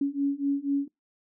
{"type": "beating tone pair", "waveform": "sine", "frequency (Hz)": [278.3, 282.4], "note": ["C#4", "C#4"], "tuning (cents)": [7, 32], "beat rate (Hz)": 4.1, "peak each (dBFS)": [-28, -27], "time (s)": [0.01, 0.88], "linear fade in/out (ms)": 5, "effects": ["noise-tail reverb RT60 0.2 s tail -25 dB re dry"]}